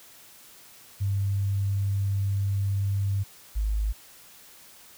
sine tone pair in turn, 99 / 52.44 Hz, G2 / G#1, +18 / +17 cents, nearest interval major seventh, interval 1101 cents, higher first, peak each -23 dBFS, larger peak neither, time 1-3.24 / 3.55-3.93 s, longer first, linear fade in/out 20 ms, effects white hiss -51 dBFS RMS until 4.97 s

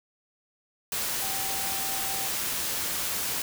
sine tone in noise, 777 Hz, G5, 16 cents flat, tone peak -38 dBFS, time 1.22-2.28 s, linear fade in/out 2 ms, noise white, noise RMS -30 dBFS, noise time 0.92-3.42 s, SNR -11 dB, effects none

